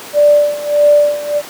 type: tone with tremolo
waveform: sine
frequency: 587.3 Hz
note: D5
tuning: in tune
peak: -4 dBFS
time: 0.13-1.42 s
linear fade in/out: 50 ms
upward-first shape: sine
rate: 1.6 Hz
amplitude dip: 85%
effects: pink hiss -30 dBFS RMS until 1.49 s + high-pass 300 Hz 12 dB/octave